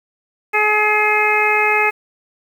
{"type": "harmonic tone", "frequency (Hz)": 423.5, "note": "G#4", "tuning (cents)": 34, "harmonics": [1, 2, 3, 4, 5, 6], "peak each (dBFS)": [-21, -19, -22, -23, -18, -18], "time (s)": [0.53, 1.91], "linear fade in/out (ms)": 20, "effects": ["7-bit"]}